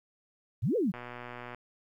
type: exponential two-way sweep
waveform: sine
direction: up then down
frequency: 90 to 523.3 to 160.5 Hz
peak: -25 dBFS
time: 0.62-0.92 s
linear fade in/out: 20 ms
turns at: 0.76 s
type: click train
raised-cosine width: 0.5 ms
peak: -27 dBFS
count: 75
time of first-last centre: 0.94-1.547 s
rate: 122 Hz
effects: 11-bit